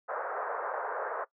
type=band-pass noise; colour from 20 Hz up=pink; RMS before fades=-35 dBFS; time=0.08-1.25 s; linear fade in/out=20 ms; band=460 to 1600 Hz; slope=48 dB/octave; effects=noise-tail reverb RT60 0.1 s tail -19 dB re dry